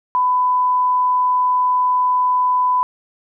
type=tone; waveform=sine; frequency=1000 Hz; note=B5; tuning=21 cents sharp; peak=-13 dBFS; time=0.15-2.83 s; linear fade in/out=0 ms; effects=none